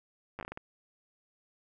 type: slowing click train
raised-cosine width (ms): 0.5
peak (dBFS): -25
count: 8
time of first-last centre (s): 0.39-0.574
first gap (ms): 9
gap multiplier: 1.35
effects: none